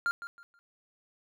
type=tone with echo; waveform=triangle; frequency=1396.9 Hz; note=F6; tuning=in tune; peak=-24 dBFS; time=0.06-0.11 s; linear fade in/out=0 ms; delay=160 ms; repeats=3; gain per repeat=-12 dB; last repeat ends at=0.59 s; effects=none